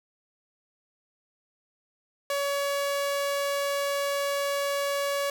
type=tone; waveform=sawtooth; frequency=564 Hz; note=C#5; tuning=30 cents sharp; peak=-22 dBFS; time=2.3-5.3 s; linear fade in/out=2 ms; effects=none